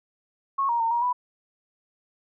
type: tone with pitch steps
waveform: sine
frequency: 1095 / 941 / 912 / 947 / 988 Hz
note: C#6 / A#5 / A#5 / A#5 / B5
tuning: -22 / +16 / -38 / +27 / 0 cents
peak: -21 dBFS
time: 0.58-1.13 s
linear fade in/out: 10 ms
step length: 110 ms
effects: none